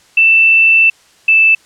sine tone pair in turn, 2663 / 2640 Hz, E7 / E7, +17 / +2 cents, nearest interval unison, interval 15 cents, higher first, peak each -5 dBFS, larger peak neither, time 0.17-0.9 / 1.28-1.55 s, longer first, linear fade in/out 5 ms, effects white hiss -48 dBFS RMS until 1.65 s + low-pass 8000 Hz 12 dB/octave

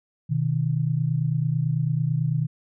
sine tone pair together, 126.51 / 155.56 Hz, B2 / D#3, +42 / 0 cents, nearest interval major third, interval 358 cents, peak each -24 / -23 dBFS, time 0.29-2.47 s, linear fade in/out 20 ms, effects none

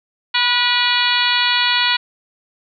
harmonic tone with a mistuned harmonic, 485.6 Hz, B4, 29 cents flat, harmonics 2 / 3 / 4 / 5 / 6 / 7 / 8 / 9, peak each -22 / -22 / -22 / -22 / -22 / -22 / -22 / -22 dBFS, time 0.34-1.97 s, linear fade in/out 10 ms, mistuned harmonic 2, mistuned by +16 cents, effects none

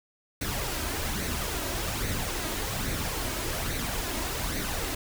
pink noise with flanger, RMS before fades -31 dBFS, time 0.41-4.95 s, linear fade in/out 5 ms, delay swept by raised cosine 0.48 to 3.18 ms, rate 1.2 Hz, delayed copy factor +0.5, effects none

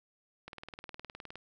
click train, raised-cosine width 0.3 ms, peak -28 dBFS, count 18, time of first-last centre 0.48-1.356 s, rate 19.4 Hz, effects none

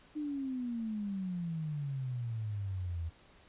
sine exponential sweep, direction down, 306.8 to 80.5 Hz, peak -34 dBFS, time 0.15-3.1 s, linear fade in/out 20 ms, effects pink hiss -61 dBFS RMS until 3.48 s + resampled to 8000 Hz

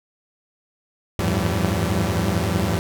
sawtooth tone cluster, 82.1 / 97.4 / 108.4 / 169.7 / 191.6 Hz, E2 / G2 / A2 / F3 / G3, -6 / -11 / -25 / -49 / -39 cents, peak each -22 dBFS, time 1.19-2.79 s, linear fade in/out 0 ms, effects none

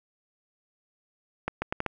accelerating click train, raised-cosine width 0.5 ms, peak -13 dBFS, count 5, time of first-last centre 1.48-1.863 s, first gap 140 ms, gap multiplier 0.75, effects none

